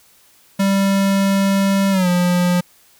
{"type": "tone with pitch glide", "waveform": "square", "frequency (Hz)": [196, 177.67], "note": ["G3", "F3"], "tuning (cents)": [0, 30], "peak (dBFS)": -14, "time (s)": [0.59, 2.61], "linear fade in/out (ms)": 10, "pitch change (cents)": -170, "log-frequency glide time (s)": [1.91, 2.08], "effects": ["white hiss -52 dBFS RMS until 2.99 s"]}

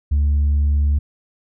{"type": "tone with tanh clipping", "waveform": "sine", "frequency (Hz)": 72.5, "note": "D2", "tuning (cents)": -22, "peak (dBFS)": -14, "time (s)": [0.11, 0.99], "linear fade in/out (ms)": 10, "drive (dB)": 1, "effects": []}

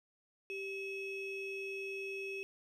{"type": "ring-modulated tone", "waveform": "triangle", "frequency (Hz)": 1480, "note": "F#6", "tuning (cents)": 0, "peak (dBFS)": -34, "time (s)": [0.5, 2.43], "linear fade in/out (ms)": 0, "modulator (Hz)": 1090, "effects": []}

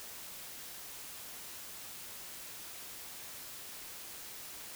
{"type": "silence", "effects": ["white hiss -47 dBFS RMS until 4.75 s"]}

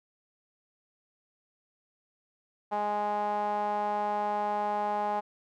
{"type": "tone with band-pass filter", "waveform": "sawtooth", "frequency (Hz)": 207.7, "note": "G#3", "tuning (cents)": 0, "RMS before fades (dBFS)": -30, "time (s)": [2.71, 5.21], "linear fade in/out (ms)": 20, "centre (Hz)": 820, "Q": 4.7, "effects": []}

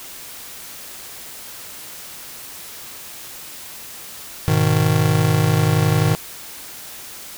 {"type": "chord", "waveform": "square", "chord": "G# minor", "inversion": "none", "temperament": "just", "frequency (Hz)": [103.83, 124.59, 155.74], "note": ["G#2", "B2", "D#3"], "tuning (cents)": [0, 16, 2], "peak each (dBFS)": [-20, -21, -18], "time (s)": [4.48, 6.15], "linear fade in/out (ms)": 0, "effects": ["white hiss -36 dBFS RMS until 7.37 s"]}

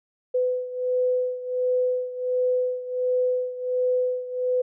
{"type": "beating tone pair", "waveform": "sine", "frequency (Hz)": [502, 503.4], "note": ["B4", "B4"], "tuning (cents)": [28, 33], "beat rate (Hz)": 1.4, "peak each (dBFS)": [-23, -27], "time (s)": [0.34, 4.62], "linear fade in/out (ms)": 10, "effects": []}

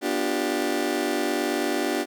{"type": "chord", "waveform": "30% pulse", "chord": "G dominant seventh", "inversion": "first", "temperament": "just", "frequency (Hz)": [245, 294, 352.8, 392], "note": ["B3", "D4", "F4", "G4"], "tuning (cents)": [-14, 2, 18, 0], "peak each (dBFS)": [-29, -25, -26, -27], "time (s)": [0.01, 2.06], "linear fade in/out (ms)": 50, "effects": []}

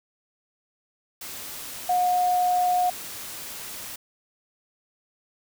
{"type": "tone in noise", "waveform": "sine", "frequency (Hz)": 722, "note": "F#5", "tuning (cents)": -43, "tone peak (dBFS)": -19, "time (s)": [1.89, 2.9], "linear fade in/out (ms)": 5, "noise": "white", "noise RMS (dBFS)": -37, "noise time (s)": [1.21, 3.96], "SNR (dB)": 15, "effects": []}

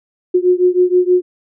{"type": "beating tone pair", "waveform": "sine", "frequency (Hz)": [358.9, 365.2], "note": ["F4", "F#4"], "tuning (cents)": [47, -23], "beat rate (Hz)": 6.3, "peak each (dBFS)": [-12, -13], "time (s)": [0.34, 1.22], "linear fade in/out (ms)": 10, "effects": []}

